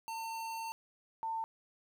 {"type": "tone pair in turn", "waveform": ["square", "sine"], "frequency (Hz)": [903, 897.8], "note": ["A5", "A5"], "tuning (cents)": [45, 35], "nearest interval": "unison", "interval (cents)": 10, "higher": "first", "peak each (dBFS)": [-39, -34], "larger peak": "second", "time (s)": [[0.08, 0.72], [1.23, 1.44]], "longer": "first", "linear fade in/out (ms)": 0, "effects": ["12-bit"]}